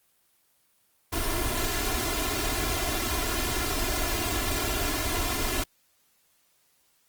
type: noise with comb filter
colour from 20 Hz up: pink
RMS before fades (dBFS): -28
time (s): 1.12-5.64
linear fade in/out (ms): 10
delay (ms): 2.9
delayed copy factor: +1
effects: white hiss -67 dBFS RMS until 7.08 s + Opus 24 kbps